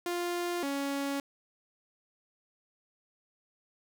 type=tone pair in turn; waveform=sawtooth; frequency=349.7 / 279.1 Hz; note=F4 / C#4; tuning=+2 / +12 cents; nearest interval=major third; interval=390 cents; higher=first; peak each=-27 dBFS; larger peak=neither; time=0.06-0.63 / 0.63-1.2 s; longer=neither; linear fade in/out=2 ms; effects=none